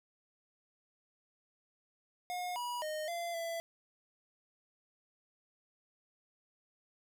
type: tone with pitch steps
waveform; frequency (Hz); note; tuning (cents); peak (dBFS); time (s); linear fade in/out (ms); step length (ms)
square; 719 / 970 / 616 / 686 / 669; F#5 / B5 / D#5 / F5 / E5; -50 / -31 / -17 / -31 / +25; -37; 2.3-3.6; 0; 260
effects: none